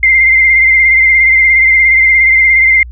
sine tone with vibrato, 2093 Hz, C7, in tune, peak -4 dBFS, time 0.03-2.83 s, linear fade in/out 2 ms, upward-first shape sine, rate 17 Hz, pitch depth 34 cents each way, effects added 60 Hz sine -25 dBFS peak until 2.91 s

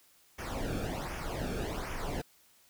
brown noise with flanger, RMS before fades -36 dBFS, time 0.38-2.22 s, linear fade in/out 10 ms, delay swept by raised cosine 0.24 to 1.03 ms, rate 1.3 Hz, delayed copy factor -0.75, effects white hiss -64 dBFS RMS until 2.69 s

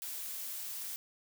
blue noise, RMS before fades -41 dBFS, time 0.02-0.96 s, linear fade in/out 0 ms, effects none

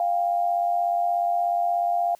sine tone pair together, 698.5 / 795.2 Hz, F5 / G5, 0 / +25 cents, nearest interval major second, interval 225 cents, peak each -21 / -28 dBFS, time 0-2.15 s, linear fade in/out 2 ms, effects white hiss -59 dBFS RMS until 2.19 s

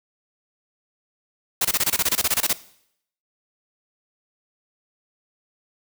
white noise bursts, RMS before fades -20 dBFS, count 15, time 1.61-2.531 s, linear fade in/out 5 ms, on 39 ms, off 24 ms, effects noise-tail reverb RT60 0.7 s tail -18 dB re dry

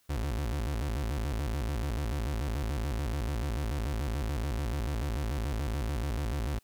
35% pulse tone with vibrato, 63.1 Hz, B1, 38 cents sharp, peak -28 dBFS, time 0.09-6.59 s, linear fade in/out 10 ms, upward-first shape square, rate 6.9 Hz, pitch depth 250 cents each way, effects white hiss -68 dBFS RMS until 6.63 s

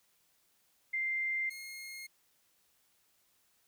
sine / sawtooth tone pair in turn, 2093 / 2144 Hz, C7 / C7, 0 / +42 cents, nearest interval unison, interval 42 cents, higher second, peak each -31 / -40 dBFS, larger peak first, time 0.93-1.5 / 1.5-2.07 s, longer neither, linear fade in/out 10 ms, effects white hiss -72 dBFS RMS until 3.67 s

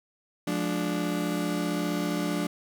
35% pulse chord, D diminished, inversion first, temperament just, 176.2 / 211.4 / 293.7 Hz, F3 / Ab3 / D4, +16 / +31 / 0 cents, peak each -29 / -32 / -28 dBFS, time 0.47-2.47 s, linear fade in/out 5 ms, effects none

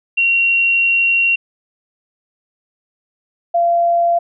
sine tone pair in turn, 2746 / 686.5 Hz, F7 / F5, -30 / -30 cents, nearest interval 2 octaves, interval 2400 cents, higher first, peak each -11 dBFS, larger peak neither, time 0.17-1.36 / 3.54-4.19 s, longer first, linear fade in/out 10 ms, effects none

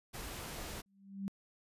pink noise, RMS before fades -44 dBFS, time 0.13-0.82 s, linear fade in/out 20 ms
sine tone with exponential growth, 196.1 Hz, G3, 1 cent sharp, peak -33 dBFS, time 0.86-1.28 s, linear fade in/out 0 ms, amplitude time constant 90 ms
effects resampled to 32000 Hz

